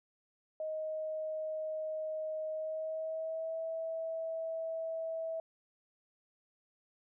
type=tone with pitch glide; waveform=sine; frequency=626 to 650.7 Hz; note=D#5 to E5; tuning=+10 to -23 cents; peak=-35 dBFS; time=0.6-5.4 s; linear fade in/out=2 ms; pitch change=+67 cents; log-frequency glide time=2.51-3.59 s; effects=none